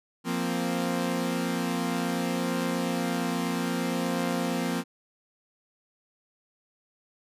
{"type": "chord", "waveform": "sawtooth", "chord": "F suspended fourth", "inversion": "none", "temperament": "equal", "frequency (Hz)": [174.61, 233.1, 261.6], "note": ["F3", "Bb3", "C4"], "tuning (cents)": [0, 0, 0], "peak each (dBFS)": -27, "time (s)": [0.24, 4.84], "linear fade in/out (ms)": 50, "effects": ["resampled to 32000 Hz"]}